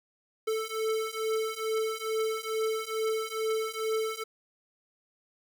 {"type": "beating tone pair", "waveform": "square", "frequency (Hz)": [439.3, 441.6], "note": ["A4", "A4"], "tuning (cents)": [-3, 6], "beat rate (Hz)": 2.3, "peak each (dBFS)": [-33, -32], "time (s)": [0.47, 4.24], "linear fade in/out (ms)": 10, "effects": []}